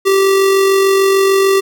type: tone with amplitude modulation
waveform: square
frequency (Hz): 389.1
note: G4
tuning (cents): -13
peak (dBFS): -8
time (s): 0.05-1.61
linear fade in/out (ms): 20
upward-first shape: sine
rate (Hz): 46.7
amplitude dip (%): 30
effects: none